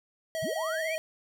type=tone with vibrato; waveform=square; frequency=639 Hz; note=D#5; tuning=46 cents sharp; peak=-31 dBFS; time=0.35-0.98 s; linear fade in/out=0 ms; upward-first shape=triangle; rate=16 Hz; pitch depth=35 cents each way
type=linear sweep; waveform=sine; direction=up; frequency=82.41 to 2486 Hz; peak=-33 dBFS; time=0.42-0.96 s; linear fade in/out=10 ms
effects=none